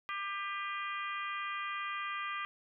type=harmonic tone with a mistuned harmonic; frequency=397.4 Hz; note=G4; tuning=24 cents sharp; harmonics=3 / 4 / 5 / 6 / 7 / 8; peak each=-38 / -45 / -42 / -45 / -50 / -49 dBFS; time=0.09-2.45 s; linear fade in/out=0 ms; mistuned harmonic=6; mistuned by=+29 cents; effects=none